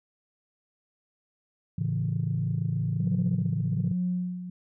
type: chord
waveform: sine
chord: A major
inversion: none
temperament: equal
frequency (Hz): 110 / 138.59 / 164.81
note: A2 / C#3 / E3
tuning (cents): 0 / 0 / 0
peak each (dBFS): -29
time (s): 1.78-3.92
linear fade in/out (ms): 5
type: tone with tremolo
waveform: sine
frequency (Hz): 180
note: F#3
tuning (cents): -47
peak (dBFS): -24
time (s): 3-4.5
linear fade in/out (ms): 5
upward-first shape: sine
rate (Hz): 1.2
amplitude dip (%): 70
effects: tanh soft clip ceiling -17 dBFS